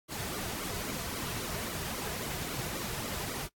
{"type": "noise with flanger", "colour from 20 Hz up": "pink", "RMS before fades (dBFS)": -37, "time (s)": [0.08, 3.49], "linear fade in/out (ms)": 50, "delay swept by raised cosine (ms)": [1.1, 3.8], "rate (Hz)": 3.7, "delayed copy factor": -0.75, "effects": ["noise-tail reverb RT60 0.1 s tail -21 dB re dry", "AAC 64 kbps"]}